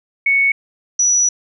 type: tone pair in turn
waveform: sine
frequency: 2217 / 5886 Hz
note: C#7 / F#8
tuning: 0 / -10 cents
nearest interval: octave + perfect fourth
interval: 1690 cents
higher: second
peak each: -11 dBFS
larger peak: neither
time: 0.26-0.52 / 0.99-1.29 s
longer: second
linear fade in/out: 5 ms
effects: none